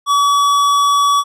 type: tone with tanh clipping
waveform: sine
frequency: 1139 Hz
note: C#6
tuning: 47 cents sharp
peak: -12 dBFS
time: 0.06-1.24 s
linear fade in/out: 50 ms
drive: 16 dB
effects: none